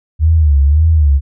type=tone with vibrato; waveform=sine; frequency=75.1 Hz; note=D2; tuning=39 cents sharp; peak=-6 dBFS; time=0.19-1.21 s; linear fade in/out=50 ms; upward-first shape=sine; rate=1.8 Hz; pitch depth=140 cents each way; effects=none